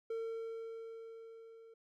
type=tone with level ramp; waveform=triangle; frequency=453.4 Hz; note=A#4; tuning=48 cents flat; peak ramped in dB=-34 to -53 dBFS; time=0.1-1.74 s; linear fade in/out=5 ms; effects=none